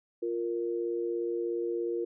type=tone pair together; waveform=sine; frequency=349.2 / 466.1 Hz; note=F4 / A#4; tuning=0 / 0 cents; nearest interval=perfect fourth; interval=500 cents; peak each=-31 / -33 dBFS; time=0.22-2.05 s; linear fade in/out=10 ms; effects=none